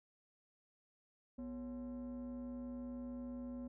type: tone with frequency modulation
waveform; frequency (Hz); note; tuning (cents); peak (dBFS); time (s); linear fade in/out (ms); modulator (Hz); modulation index
sine; 246.4; B3; -4; -40; 1.38-3.68; 10; 304; 0.54
effects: tanh soft clip ceiling -42 dBFS